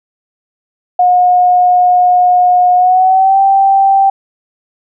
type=tone with pitch glide; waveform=sine; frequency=721 to 781.7 Hz; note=F#5 to G5; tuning=-45 to -5 cents; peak=-5 dBFS; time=0.99-4.1 s; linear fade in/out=5 ms; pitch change=+140 cents; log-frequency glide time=2.75-3.39 s; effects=none